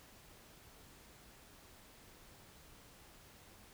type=silence; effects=pink hiss -60 dBFS RMS until 3.73 s